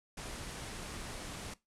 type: low-pass noise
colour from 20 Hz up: pink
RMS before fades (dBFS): -44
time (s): 0.17-1.54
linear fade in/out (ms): 5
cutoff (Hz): 11000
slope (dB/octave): 48
effects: noise-tail reverb RT60 0.2 s tail -19 dB re dry